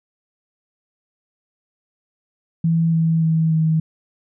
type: tone with pitch steps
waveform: sine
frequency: 164.81 / 162.92 / 161.05 / 159.2 Hz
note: E3 / E3 / E3 / D#3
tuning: 0 / -20 / -40 / +40 cents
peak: -14 dBFS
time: 2.64-3.8 s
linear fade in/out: 5 ms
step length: 290 ms
effects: none